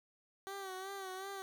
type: tone with vibrato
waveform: 15% pulse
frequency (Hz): 383.9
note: G4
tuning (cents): -36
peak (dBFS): -36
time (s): 0.47-1.42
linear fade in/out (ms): 0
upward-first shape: sine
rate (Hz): 2.7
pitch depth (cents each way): 57
effects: none